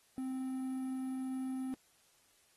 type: tone with quantisation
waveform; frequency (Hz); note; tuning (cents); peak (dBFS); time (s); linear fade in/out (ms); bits
triangle; 261; C4; -4; -34; 0.18-1.74; 0; 10
effects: white hiss -69 dBFS RMS until 2.56 s + AAC 32 kbps